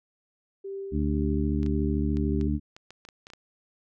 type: tone with tremolo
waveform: sine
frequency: 392 Hz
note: G4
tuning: in tune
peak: -32 dBFS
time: 0.64-2.48 s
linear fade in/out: 10 ms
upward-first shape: sine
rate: 1.9 Hz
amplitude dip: 45%
type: harmonic tone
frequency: 73.7 Hz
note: D2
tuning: 7 cents sharp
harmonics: 1 / 2 / 3 / 4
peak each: -27 / -31 / -29 / -30 dBFS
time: 0.91-2.6 s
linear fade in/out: 50 ms
type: clicks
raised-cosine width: 0.2 ms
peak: -28 dBFS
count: 11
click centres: 1.631 / 1.663 / 2.17 / 2.412 / 2.765 / 2.906 / 3.051 / 3.088 / 3.269 / 3.302 / 3.335 s
effects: none

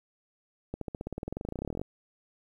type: accelerating click train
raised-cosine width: 2 ms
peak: -21 dBFS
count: 27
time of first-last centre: 0.74-1.815 s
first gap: 73 ms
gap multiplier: 0.95
effects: 10-bit

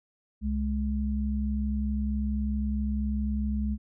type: tone pair together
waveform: sine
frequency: 66.1 / 210.6 Hz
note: C2 / G#3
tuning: +18 / +24 cents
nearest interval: octave + minor sixth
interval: 2006 cents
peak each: -28 / -29 dBFS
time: 0.41-3.78 s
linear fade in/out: 50 ms
effects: none

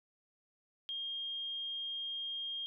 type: tone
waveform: sine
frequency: 3225 Hz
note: G7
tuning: 48 cents sharp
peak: -37 dBFS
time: 0.89-2.66 s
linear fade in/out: 0 ms
effects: none

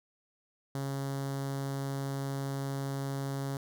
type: tone with notch filter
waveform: sawtooth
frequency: 137.5 Hz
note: C#3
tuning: 14 cents flat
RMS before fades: -35 dBFS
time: 0.75-3.57 s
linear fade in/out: 2 ms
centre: 2500 Hz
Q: 1.2
effects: none

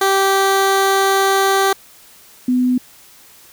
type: tone pair in turn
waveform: 15% pulse / sine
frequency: 389.5 / 250.9 Hz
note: G4 / B3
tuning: -11 / +28 cents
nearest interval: minor sixth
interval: 761 cents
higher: first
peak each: -6 / -12 dBFS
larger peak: first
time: 0.01-1.73 / 2.48-2.78 s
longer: first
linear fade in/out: 5 ms
effects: white hiss -45 dBFS RMS until 3.52 s

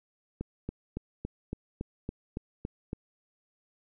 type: click train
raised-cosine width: 3 ms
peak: -21 dBFS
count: 10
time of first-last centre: 0.41-2.931 s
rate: 3.57 Hz
effects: none

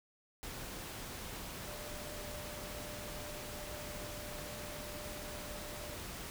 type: tone in noise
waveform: sine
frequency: 595 Hz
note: D5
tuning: 22 cents sharp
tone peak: -49 dBFS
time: 1.67-5.96 s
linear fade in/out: 0 ms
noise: pink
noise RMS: -45 dBFS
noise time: 0.43-6.3 s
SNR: -7 dB
effects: none

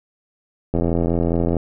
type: click train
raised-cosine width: 2 ms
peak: -7 dBFS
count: 71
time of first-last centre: 0.74-1.567 s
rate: 84.6 Hz
effects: none

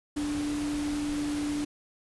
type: tone in noise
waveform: sine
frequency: 293.7 Hz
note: D4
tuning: in tune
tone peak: -28 dBFS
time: 0.16-1.65 s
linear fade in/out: 10 ms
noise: pink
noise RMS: -39 dBFS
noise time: 0.16-1.65 s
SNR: +8 dB
effects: resampled to 24000 Hz

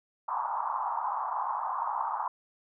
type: band-pass noise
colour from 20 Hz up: pink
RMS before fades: -32 dBFS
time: 0.28-2.28 s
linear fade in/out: 5 ms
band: 850 to 1100 Hz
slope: 48 dB/octave
effects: none

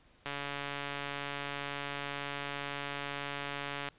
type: click train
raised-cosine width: 0.3 ms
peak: -21 dBFS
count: 516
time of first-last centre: 0.26-3.887 s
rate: 142 Hz
effects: pink hiss -64 dBFS RMS until 3.98 s + resampled to 8000 Hz

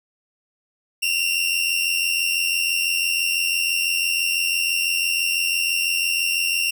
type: tone pair together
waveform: sawtooth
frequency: 2708 / 2794 Hz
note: E7 / F7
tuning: +46 / 0 cents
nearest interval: minor second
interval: 54 cents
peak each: -19 dBFS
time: 1.02-6.71 s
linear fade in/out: 10 ms
effects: none

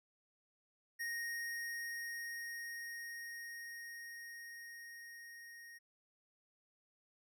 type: tone with level ramp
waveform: square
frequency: 1864.7 Hz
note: A#6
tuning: in tune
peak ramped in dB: -39 to -53 dBFS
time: 0.99-5.79 s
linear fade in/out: 20 ms
effects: none

